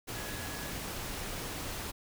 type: tone in noise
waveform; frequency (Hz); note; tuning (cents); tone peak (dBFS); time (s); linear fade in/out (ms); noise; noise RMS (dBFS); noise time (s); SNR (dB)
sine; 1682; G#6; +22; -48; 0.13-0.72; 20; pink; -39; 0.07-1.92; -12
effects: none